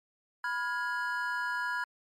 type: chord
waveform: triangle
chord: F diminished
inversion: second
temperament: equal with one note detuned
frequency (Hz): 987.8 / 1418.9 / 1661.2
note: Cb6 / F6 / Ab6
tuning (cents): 0 / +27 / 0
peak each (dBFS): -33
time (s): 0.44-1.84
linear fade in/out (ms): 2
effects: MP3 64 kbps